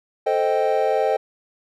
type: chord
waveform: triangle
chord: A half-diminished seventh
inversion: none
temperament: equal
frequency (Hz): 440 / 523.3 / 622.3 / 784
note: A4 / C5 / Eb5 / G5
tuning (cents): 0 / 0 / 0 / 0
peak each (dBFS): -21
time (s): 0.26-1.17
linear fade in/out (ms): 10
effects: none